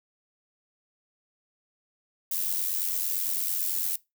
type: noise with amplitude modulation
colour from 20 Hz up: violet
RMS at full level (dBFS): -26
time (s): 2.31-3.96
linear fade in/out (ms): 5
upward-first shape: sine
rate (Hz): 88.9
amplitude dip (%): 60
effects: noise-tail reverb RT60 0.2 s tail -20 dB re dry